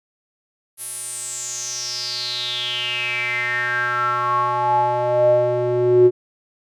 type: tone with band-pass filter sweep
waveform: square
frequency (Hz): 122.2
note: B2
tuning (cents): -18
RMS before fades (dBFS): -20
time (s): 0.77-6.11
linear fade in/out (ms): 50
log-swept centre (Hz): 11000 to 360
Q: 8
effects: none